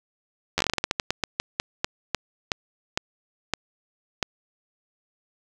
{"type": "slowing click train", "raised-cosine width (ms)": 0.2, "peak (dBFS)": -5, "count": 22, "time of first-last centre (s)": [0.58, 4.228], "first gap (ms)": 11, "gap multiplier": 1.23, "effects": []}